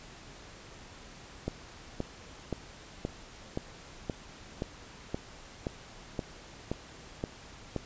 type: click train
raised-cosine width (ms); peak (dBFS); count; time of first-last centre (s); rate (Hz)
2; -18; 13; 1.48-7.763; 1.91
effects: pink hiss -50 dBFS RMS until 7.85 s + resampled to 16000 Hz